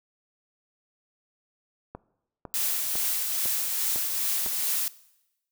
click train, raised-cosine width 1 ms, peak -23 dBFS, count 6, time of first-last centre 1.95-4.463 s, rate 1.99 Hz
blue noise with tremolo, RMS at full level -26 dBFS, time 2.54-4.88 s, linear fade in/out 0 ms, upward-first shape triangle, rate 2.4 Hz, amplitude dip 35%
effects noise-tail reverb RT60 0.9 s tail -20 dB re dry

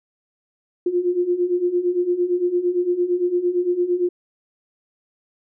sine beating tone pair, 349.2 / 358 Hz, F4 / F4, 0 / +43 cents, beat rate 8.8 Hz, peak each -23 / -19 dBFS, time 0.86-4.09 s, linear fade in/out 5 ms, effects none

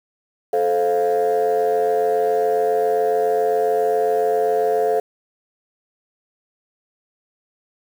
sine chord, F major, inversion first, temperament just, 436.5 / 523.8 / 698.5 Hz, A4 / C5 / F5, -14 / +2 / 0 cents, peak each -17 / -21 / -19 dBFS, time 0.53-5 s, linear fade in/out 5 ms, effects tanh soft clip ceiling -11 dBFS + 7-bit

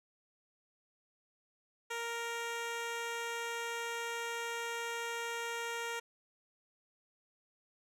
10% pulse tone with low-pass filter, 466.2 Hz, A#4, in tune, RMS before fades -39 dBFS, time 1.9-6 s, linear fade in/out 10 ms, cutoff 12000 Hz, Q 0.61, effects none

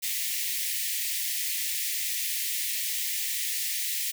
white high-pass noise, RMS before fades -30 dBFS, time 0.02-4.12 s, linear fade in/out 20 ms, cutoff 1800 Hz, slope 96 dB/octave, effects none

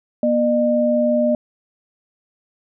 sine tone pair together, 240 / 605.8 Hz, B3 / D#5, -49 / -46 cents, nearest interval octave + major third, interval 1603 cents, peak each -18 / -16 dBFS, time 0.23-1.35 s, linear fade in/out 2 ms, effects none

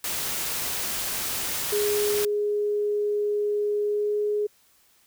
white noise, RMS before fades -29 dBFS, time 0.04-2.25 s, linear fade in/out 2 ms
sine tone with pitch glide, 415.1 to 417.5 Hz, G#4 to G#4, -1 to +9 cents, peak -22 dBFS, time 1.72-4.47 s, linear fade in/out 10 ms, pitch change +10 cents, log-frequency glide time 3.85-4.17 s
effects white hiss -61 dBFS RMS until 5.06 s

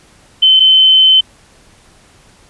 sine tone pair in turn, 3067 / 3067 Hz, G7 / G7, -38 / -38 cents, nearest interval unison, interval 0 cents, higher neither, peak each -4 dBFS, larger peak neither, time 0.42-0.6 / 0.6-1.21 s, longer second, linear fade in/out 10 ms, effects pink hiss -46 dBFS RMS until 2.49 s + resampled to 24000 Hz

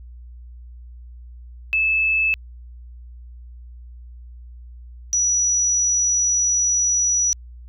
sine tone pair in turn, 2615 / 5870 Hz, E7 / F#8, -15 / -15 cents, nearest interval octave + major second, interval 1400 cents, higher second, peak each -16 dBFS, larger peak neither, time 1.73-2.34 / 5.13-7.33 s, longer second, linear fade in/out 0 ms, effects added 60 Hz sine -37 dBFS peak until 7.68 s

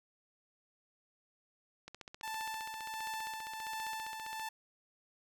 click train, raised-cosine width 0.2 ms, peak -30 dBFS, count 39, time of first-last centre 1.88-4.397 s, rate 15.1 Hz
sawtooth tone with tremolo, 881 Hz, A5, 2 cents sharp, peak -34 dBFS, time 2.23-4.49 s, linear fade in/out 5 ms, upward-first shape sine, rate 1.4 Hz, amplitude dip 40%
effects none

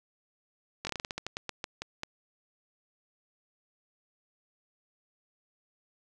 slowing click train, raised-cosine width 0.2 ms, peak -17 dBFS, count 15, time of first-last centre 0.85-2.034 s, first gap 20 ms, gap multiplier 1.2, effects none

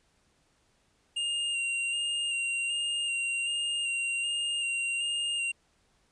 square tone with vibrato, 2794 Hz, F7, in tune, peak -29 dBFS, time 1.16-5.52 s, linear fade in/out 10 ms, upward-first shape square, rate 1.3 Hz, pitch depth 19 cents each way, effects pink hiss -69 dBFS RMS until 6.11 s + resampled to 22050 Hz

